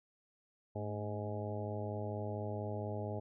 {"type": "harmonic tone with a mistuned harmonic", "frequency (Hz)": 104.3, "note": "G#2", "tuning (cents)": 8, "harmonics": [1, 2, 3, 4, 5, 6, 7, 8], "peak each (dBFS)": [-40, -46, -49, -45, -47, -45, -53, -49], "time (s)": [0.75, 3.2], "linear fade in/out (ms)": 10, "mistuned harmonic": 2, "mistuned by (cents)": 70, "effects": []}